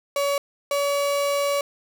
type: tone pair in turn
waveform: 35% pulse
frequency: 565 / 567.4 Hz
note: C#5 / C#5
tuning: +33 / +40 cents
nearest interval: unison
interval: 7 cents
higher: second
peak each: -19 dBFS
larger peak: neither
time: 0.16-0.38 / 0.71-1.61 s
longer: second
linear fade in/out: 2 ms
effects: none